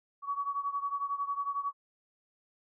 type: beating tone pair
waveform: sine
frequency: 1126 / 1137 Hz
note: C#6 / C#6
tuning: +27 / +44 cents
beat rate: 11 Hz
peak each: -33 / -36 dBFS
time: 0.22-1.73 s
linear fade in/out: 50 ms
effects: none